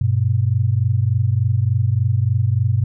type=tone pair together; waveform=sine; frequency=98.6 / 122 Hz; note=G2 / B2; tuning=+11 / -21 cents; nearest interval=major third; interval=368 cents; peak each=-17 dBFS; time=0.01-2.84 s; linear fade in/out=5 ms; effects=none